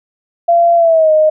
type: tone with pitch glide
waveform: sine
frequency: 684 to 620 Hz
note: F5 to D#5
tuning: -36 to -6 cents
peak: -6 dBFS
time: 0.48-1.3 s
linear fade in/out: 10 ms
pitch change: -170 cents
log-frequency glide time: 0.76-1.12 s
effects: none